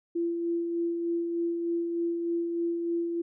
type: tone with tremolo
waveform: sine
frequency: 339.6 Hz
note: F4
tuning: 48 cents flat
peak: -25 dBFS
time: 0.15-3.22 s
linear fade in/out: 10 ms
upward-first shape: sine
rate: 3.3 Hz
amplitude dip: 35%
effects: none